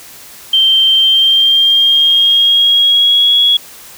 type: tone with pitch glide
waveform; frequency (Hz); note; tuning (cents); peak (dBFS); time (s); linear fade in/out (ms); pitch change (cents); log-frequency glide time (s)
sine; 3137 to 3343; G7 to G#7; +1 to +11; -6; 0.53-3.57; 5; +110; 0.94-3.36
effects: white hiss -35 dBFS RMS until 3.97 s